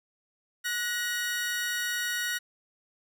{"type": "tone pair together", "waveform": "sawtooth", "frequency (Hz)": [1467, 1892.3], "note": ["F#6", "A#6"], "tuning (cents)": [-15, 25], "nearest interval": "major third", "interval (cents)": 440, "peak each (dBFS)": [-28, -28], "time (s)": [0.64, 2.39], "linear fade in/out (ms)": 20, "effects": []}